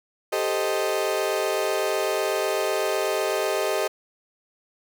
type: chord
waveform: 35% pulse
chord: A half-diminished seventh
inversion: third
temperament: equal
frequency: 392 / 440 / 523.3 / 622.3 Hz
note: G4 / A4 / C5 / Eb5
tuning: 0 / 0 / 0 / 0 cents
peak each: -26 / -27 / -29 / -25 dBFS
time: 0.32-3.88 s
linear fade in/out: 10 ms
effects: none